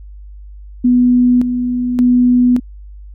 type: tone with tremolo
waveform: sine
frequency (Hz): 246.9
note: B3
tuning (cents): 0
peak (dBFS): -7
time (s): 0.84-2.6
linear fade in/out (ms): 10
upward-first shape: square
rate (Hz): 0.87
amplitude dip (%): 55
effects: added 50 Hz sine -31 dBFS peak until 3.14 s